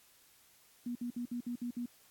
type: tone bursts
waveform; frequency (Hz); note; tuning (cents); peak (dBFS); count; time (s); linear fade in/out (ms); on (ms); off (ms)
sine; 241.3; B3; -40; -35; 7; 0.86-1.859; 5; 93; 58
effects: white hiss -64 dBFS RMS until 2.1 s + AAC 64 kbps